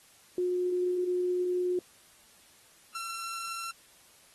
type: tone pair in turn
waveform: sine / sawtooth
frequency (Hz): 360 / 1353.7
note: F#4 / E6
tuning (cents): -47 / +46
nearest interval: octave + major seventh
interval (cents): 2293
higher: second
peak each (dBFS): -26 / -32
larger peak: first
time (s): 0.38-1.79 / 2.95-3.71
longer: first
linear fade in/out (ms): 2
effects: white hiss -59 dBFS RMS until 4.34 s + AAC 32 kbps